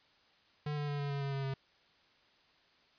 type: tone with pitch steps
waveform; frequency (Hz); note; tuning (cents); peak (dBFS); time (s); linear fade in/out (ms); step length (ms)
square; 148.5 / 146.54 / 144.61 / 142.7 / 140.81 / 138.96 / 137.12 / 135.31; D3 / D3 / D3 / D3 / C#3 / C#3 / C#3 / C#3; +20 / -3 / -26 / -49 / +27 / +5 / -18 / -41; -35; 0.66-1.54; 5; 110
effects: white hiss -67 dBFS RMS until 2.98 s + resampled to 11025 Hz